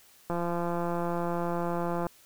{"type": "click train", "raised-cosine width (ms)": 1, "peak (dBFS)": -18, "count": 305, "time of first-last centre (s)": [0.3, 2.067], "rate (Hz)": 172, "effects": ["white hiss -58 dBFS RMS until 2.25 s"]}